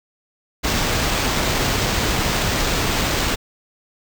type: noise with sample-and-hold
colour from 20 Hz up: pink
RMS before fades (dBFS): -20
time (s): 0.63-3.36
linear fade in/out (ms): 20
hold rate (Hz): 11025
effects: none